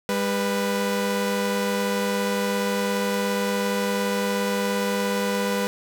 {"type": "tone pair together", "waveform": "sawtooth", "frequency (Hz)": [201, 493.9], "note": ["G3", "B4"], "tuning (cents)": [44, 0], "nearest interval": "octave + major third", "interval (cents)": 1556, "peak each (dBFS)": -21, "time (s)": [0.09, 5.67], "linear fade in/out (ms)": 0, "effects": []}